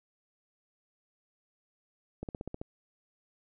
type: slowing click train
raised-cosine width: 2 ms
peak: -24 dBFS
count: 7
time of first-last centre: 2.23-2.615 s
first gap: 58 ms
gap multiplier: 1.04
effects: none